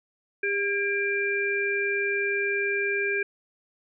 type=tone cluster; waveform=sine; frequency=401.6 / 1619 / 2369 Hz; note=G4 / G#6 / D7; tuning=+42 / -45 / +14 cents; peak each=-28 dBFS; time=0.43-3.23 s; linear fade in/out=5 ms; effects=none